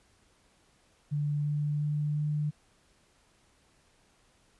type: tone with pitch steps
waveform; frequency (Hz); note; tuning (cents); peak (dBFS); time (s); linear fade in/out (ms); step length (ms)
sine; 146.83 / 147.77 / 148.71 / 149.66; D3 / D3 / D3 / D3; 0 / +11 / +22 / +33; -27; 1.11-2.51; 20; 350
effects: pink hiss -66 dBFS RMS until 4.59 s + resampled to 24000 Hz

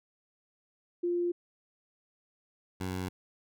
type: tone pair in turn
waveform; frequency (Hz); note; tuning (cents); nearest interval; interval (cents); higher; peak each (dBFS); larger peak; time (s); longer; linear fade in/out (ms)
sine / 15% pulse; 349.2 / 92.49; F4 / F#2; 0 / 0; octave + major seventh; 2300; first; -27; neither; 1.03-1.32 / 2.8-3.09; neither; 10
effects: none

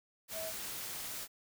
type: tone in noise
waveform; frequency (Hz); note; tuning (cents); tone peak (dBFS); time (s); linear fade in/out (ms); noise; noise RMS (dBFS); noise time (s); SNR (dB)
sine; 645; E5; -38; -40; 0.32-0.53; 50; white; -42; 0.28-1.28; -1
effects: none

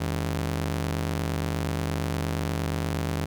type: ring-modulated tone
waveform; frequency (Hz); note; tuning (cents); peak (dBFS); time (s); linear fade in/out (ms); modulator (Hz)
sawtooth; 119.3; A#2; +41; -19; 0-3.26; 10; 35.4
effects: none

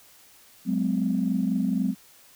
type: tone cluster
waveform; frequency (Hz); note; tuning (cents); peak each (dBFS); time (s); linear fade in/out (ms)
sine; 185.6 / 209.7 / 255.8; F#3 / G#3 / C4; +6 / +17 / -39; -26; 0.65-1.95; 50
effects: tanh soft clip ceiling -13 dBFS + white hiss -54 dBFS RMS until 2.35 s

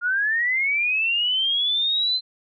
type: linear sweep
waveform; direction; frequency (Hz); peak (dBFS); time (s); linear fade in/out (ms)
sine; up; 1400 to 4103; -19; 0.01-2.21; 50
effects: none

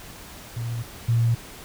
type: tone pair in turn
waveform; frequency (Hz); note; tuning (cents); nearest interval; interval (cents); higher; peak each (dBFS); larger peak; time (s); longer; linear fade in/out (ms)
sine; 117 / 116.55; A#2 / A#2; +7 / 0; unison; 7; first; -26 / -17; second; 0.56-0.83 / 1.08-1.35; neither; 10
effects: pink hiss -42 dBFS RMS until 1.64 s

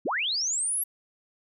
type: linear sweep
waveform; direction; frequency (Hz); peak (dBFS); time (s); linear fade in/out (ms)
sine; up; 138.59 to 11560; -25; 0.05-0.84; 10
effects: none

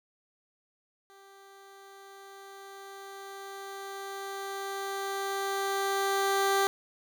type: tone with level ramp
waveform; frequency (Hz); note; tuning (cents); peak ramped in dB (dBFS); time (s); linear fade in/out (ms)
15% pulse; 392.6; G4; +3; -47 to -17; 1.1-6.67; 0
effects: none

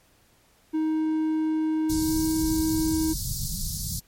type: tone with pitch glide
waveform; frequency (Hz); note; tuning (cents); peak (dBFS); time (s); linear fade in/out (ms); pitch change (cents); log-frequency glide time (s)
triangle; 314 to 317.1; D#4 to D#4; +16 to +33; -20; 0.73-3.14; 20; +17; 1.92-2.22
type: band-stop noise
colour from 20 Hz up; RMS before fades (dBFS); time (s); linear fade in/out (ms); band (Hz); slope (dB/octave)
pink; -30; 1.89-4; 10; 190 to 4300; 48
effects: pink hiss -61 dBFS RMS until 4.07 s + MP3 64 kbps

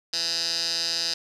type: tone with band-pass filter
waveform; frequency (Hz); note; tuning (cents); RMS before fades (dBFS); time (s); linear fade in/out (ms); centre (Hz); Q
15% pulse; 167.4; E3; +27; -27; 0.13-1.14; 5; 4800; 6.5
effects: none

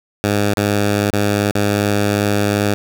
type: tone with dropouts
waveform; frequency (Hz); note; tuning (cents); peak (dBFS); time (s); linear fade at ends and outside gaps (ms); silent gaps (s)
10% pulse; 102.6; G#2; -21; -6; 0.24-2.74; 0; 0.538-0.572 / 1.104-1.13 / 1.511-1.553
effects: none

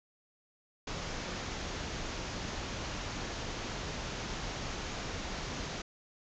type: low-pass noise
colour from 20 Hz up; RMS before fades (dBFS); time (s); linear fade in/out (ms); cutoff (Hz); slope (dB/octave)
pink; -39; 0.87-5.82; 5; 7000; 96
effects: none

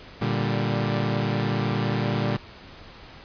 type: chord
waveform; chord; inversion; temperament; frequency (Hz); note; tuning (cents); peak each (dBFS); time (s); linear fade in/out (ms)
sawtooth; G minor; first; equal; 116.54 / 146.83 / 196; Bb2 / D3 / G3; 0 / 0 / 0; -22 / -24 / -24; 0.21-2.37; 10
effects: pink hiss -45 dBFS RMS until 3.24 s + resampled to 11025 Hz

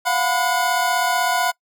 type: tone cluster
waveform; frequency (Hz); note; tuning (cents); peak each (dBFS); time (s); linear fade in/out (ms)
square; 698 / 734 / 998 / 1451; F5 / F#5 / B5 / F#6; -1 / -14 / +18 / -34; -24; 0.05-1.52; 20
effects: noise-tail reverb RT60 0.1 s tail -24 dB re dry

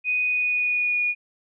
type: tone with pitch glide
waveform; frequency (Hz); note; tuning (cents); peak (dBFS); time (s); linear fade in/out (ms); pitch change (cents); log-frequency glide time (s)
sine; 2489 to 2448; D#7 to D#7; 0 to -29; -20; 0.04-1.15; 50; -29; 0.23-1.03
effects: none

